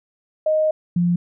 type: tone pair in turn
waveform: sine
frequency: 622 / 174.54 Hz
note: D#5 / F3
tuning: -1 / -1 cents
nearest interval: octave + minor seventh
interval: 2200 cents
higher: first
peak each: -15 dBFS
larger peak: neither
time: 0.46-0.71 / 0.96-1.16 s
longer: first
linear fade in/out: 5 ms
effects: none